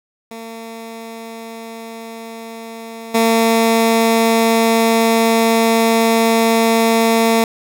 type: tone with level steps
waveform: 15% pulse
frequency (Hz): 227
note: A#3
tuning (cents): -46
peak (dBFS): -23 / -5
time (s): 0.31-7.44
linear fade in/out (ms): 2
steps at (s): 3.14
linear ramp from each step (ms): 10
effects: none